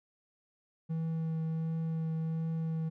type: tone with vibrato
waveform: triangle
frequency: 161.6 Hz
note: E3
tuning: 34 cents flat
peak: -29 dBFS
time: 0.89-2.9 s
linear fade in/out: 20 ms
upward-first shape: triangle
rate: 1.4 Hz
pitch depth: 12 cents each way
effects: none